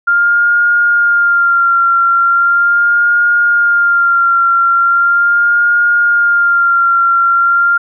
sine tone with vibrato, 1396.9 Hz, F6, in tune, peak -7 dBFS, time 0.07-7.78 s, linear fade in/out 10 ms, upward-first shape sine, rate 0.39 Hz, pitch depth 29 cents each way, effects none

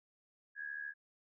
sine tone with amplitude modulation, 1658 Hz, G#6, 3 cents flat, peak -37 dBFS, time 0.55-0.94 s, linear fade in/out 50 ms, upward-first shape sine, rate 73.6 Hz, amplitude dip 75%, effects none

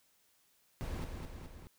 brown noise with echo, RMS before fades -39 dBFS, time 0.81-1.04 s, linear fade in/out 0 ms, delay 210 ms, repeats 3, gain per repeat -4 dB, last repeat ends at 1.67 s, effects white hiss -71 dBFS RMS until 1.78 s

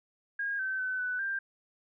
sine tone with pitch steps, 1629 / 1540 / 1516 / 1494 / 1585 Hz, G#6 / G6 / F#6 / F#6 / G6, -34 / -31 / +42 / +16 / +19 cents, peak -30 dBFS, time 0.39-1.39 s, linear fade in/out 5 ms, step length 200 ms, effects none

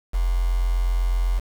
sine tone with quantisation, 44.04 Hz, F1, 15 cents sharp, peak -18 dBFS, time 0.13-1.4 s, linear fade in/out 20 ms, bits 6, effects none

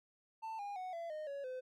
triangle tone with pitch steps, 890 / 811.4 / 739.8 / 674.5 / 615 / 560.7 / 511.2 Hz, A5 / G#5 / F#5 / E5 / D#5 / C#5 / C5, +20 / -41 / 0 / +40 / -20 / +20 / -40 cents, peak -39 dBFS, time 0.42-1.61 s, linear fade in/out 20 ms, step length 170 ms, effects none

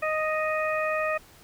harmonic tone, 622.3 Hz, D#5, in tune, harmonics 1 / 2 / 3 / 4, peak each -27 / -30 / -32 / -33 dBFS, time 0.02-1.18 s, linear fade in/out 10 ms, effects pink hiss -53 dBFS RMS until 1.43 s

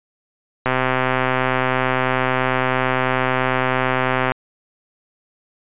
click train, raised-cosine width 0.5 ms, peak -3 dBFS, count 473, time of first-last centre 0.66-4.319 s, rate 129 Hz, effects resampled to 8000 Hz

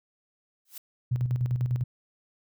blue noise with exponential growth, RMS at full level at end -36 dBFS, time 0.65-0.78 s, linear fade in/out 5 ms, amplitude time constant 28 ms
sine tone with tremolo, 123.47 Hz, B2, in tune, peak -22 dBFS, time 1.11-1.84 s, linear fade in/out 10 ms, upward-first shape square, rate 10 Hz, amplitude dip 55%
effects none

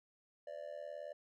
triangle tone with amplitude modulation, 587.3 Hz, D5, in tune, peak -38 dBFS, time 0.47-1.13 s, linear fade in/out 5 ms, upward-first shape sine, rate 79.1 Hz, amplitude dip 90%, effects none

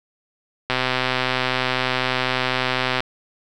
click train, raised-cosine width 0.3 ms, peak -4 dBFS, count 296, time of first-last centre 0.7-3.005 s, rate 128 Hz, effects none

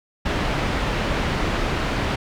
pink low-pass noise, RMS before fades -23 dBFS, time 0.25-2.16 s, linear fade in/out 10 ms, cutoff 3000 Hz, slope 12 dB/octave, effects none

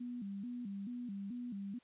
sine tone with vibrato, 220 Hz, A3, in tune, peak -40 dBFS, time 0-1.79 s, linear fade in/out 10 ms, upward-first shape square, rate 2.3 Hz, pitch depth 180 cents each way, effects white hiss -69 dBFS RMS until 1.83 s + resampled to 8000 Hz

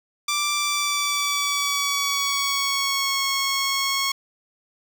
10% pulse tone with pitch glide, 1174.7 to 1096 Hz, D6 to C#6, 0 to -20 cents, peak -13 dBFS, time 0.28-4.12 s, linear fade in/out 5 ms, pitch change -120 cents, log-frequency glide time 0.54-3.24 s, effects none

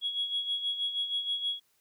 sine tone with tremolo, 3332 Hz, G#7, 5 cents sharp, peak -26 dBFS, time 0.01-1.6 s, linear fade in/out 50 ms, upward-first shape sine, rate 6.3 Hz, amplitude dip 65%, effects tanh soft clip ceiling -22 dBFS + white hiss -71 dBFS RMS until 1.8 s

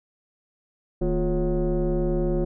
sine tone with frequency modulation, 159.5 Hz, D#3, 43 cents sharp, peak -19 dBFS, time 1.01-2.45 s, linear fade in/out 10 ms, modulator 195 Hz, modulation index 1.7, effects tanh soft clip ceiling -17 dBFS

